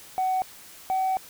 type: tone pair in turn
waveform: sine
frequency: 750 / 757.4 Hz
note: F#5 / F#5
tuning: +23 / +40 cents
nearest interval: unison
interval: 17 cents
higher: second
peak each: -20 dBFS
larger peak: neither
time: 0.18-0.42 / 0.9-1.17 s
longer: second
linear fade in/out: 0 ms
effects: tanh soft clip ceiling -20 dBFS + white hiss -47 dBFS RMS until 1.29 s